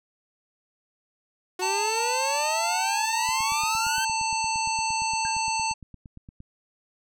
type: exponential sweep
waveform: sawtooth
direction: up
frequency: 363 to 1575 Hz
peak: -25 dBFS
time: 1.59-4.05 s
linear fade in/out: 5 ms
type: harmonic tone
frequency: 890 Hz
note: A5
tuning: 20 cents sharp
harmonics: 1 / 3 / 5 / 7 / 9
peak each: -26 / -31 / -33 / -34 / -36 dBFS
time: 1.61-5.74 s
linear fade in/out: 20 ms
type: click train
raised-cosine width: 5 ms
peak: -31 dBFS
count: 28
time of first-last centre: 3.29-6.404 s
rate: 8.67 Hz
type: tone with exponential decay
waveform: sine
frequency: 1605 Hz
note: G6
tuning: 40 cents sharp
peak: -33 dBFS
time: 5.25-5.44 s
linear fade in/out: 1 ms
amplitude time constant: 40 ms
effects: none